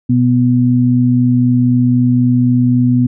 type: tone pair together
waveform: sine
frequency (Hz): 123.4 / 247.3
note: B2 / B3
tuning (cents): -1 / +3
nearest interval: octave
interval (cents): 1204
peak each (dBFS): -12 / -10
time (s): 0.09-3.07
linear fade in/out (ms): 10
effects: none